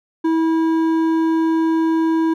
sine tone with hard clipping, 324.4 Hz, E4, 28 cents flat, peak -16 dBFS, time 0.24-2.34 s, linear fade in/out 10 ms, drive 8 dB, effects none

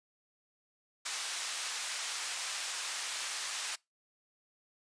white band-pass noise, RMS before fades -38 dBFS, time 1.05-3.76 s, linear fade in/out 10 ms, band 960 to 7700 Hz, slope 12 dB/octave, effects noise-tail reverb RT60 0.2 s tail -24 dB re dry + resampled to 22050 Hz

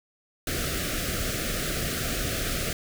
pink band-stop noise, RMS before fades -29 dBFS, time 0.47-2.73 s, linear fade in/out 2 ms, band 720 to 1200 Hz, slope 96 dB/octave, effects none

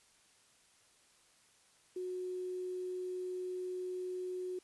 sine tone with quantisation, 366 Hz, F#4, 19 cents flat, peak -37 dBFS, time 1.96-4.59 s, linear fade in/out 5 ms, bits 10, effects white hiss -67 dBFS RMS until 4.63 s + resampled to 24000 Hz

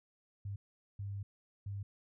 sine tone bursts at uneven times, 99.9 Hz, G2, 33 cents sharp, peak -38 dBFS, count 3, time 0.45-0.56 / 0.99-1.23 / 1.66-1.83 s, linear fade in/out 5 ms, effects none

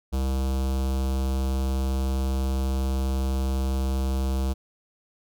square tone with notch filter, 66.1 Hz, C2, 18 cents sharp, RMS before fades -25 dBFS, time 0.12-4.54 s, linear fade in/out 20 ms, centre 1900 Hz, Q 0.97, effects none

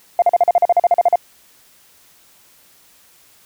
sine tone bursts, 698.5 Hz, F5, in tune, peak -7 dBFS, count 14, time 0.19-1.157 s, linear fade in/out 2 ms, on 31 ms, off 41 ms, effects tanh soft clip ceiling -4 dBFS + white hiss -51 dBFS RMS until 3.45 s

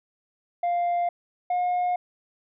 sine tone pair in turn, 698.5 / 717.3 Hz, F5 / F5, 0 / +46 cents, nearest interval unison, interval 46 cents, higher second, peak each -19 dBFS, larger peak neither, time 0.63-1.09 / 1.5-1.96 s, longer neither, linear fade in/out 5 ms, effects tanh soft clip ceiling -21 dBFS

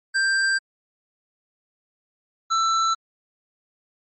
square tone pair in turn, 1578 / 1331.5 Hz, G6 / E6, +11 / +17 cents, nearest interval minor third, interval 294 cents, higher first, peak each -19 dBFS, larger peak neither, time 0.14-0.59 / 2.5-2.95 s, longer neither, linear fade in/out 20 ms, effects MP3 32 kbps

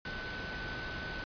sine tone in noise, 1508 Hz, F#6, 32 cents sharp, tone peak -41 dBFS, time 0.05-1.24 s, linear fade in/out 2 ms, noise pink, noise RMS -41 dBFS, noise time 0.05-1.24 s, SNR -3 dB, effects resampled to 11025 Hz

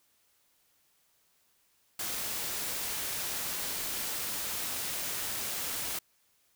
white noise, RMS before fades -35 dBFS, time 1.99-5.99 s, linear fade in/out 5 ms, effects white hiss -70 dBFS RMS until 6.55 s

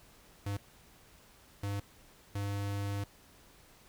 square tone bursts at uneven times, 100.6 Hz, G2, 45 cents sharp, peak -34 dBFS, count 3, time 0.46-0.57 / 1.63-1.8 / 2.35-3.04 s, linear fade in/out 5 ms, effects pink hiss -60 dBFS RMS until 3.88 s

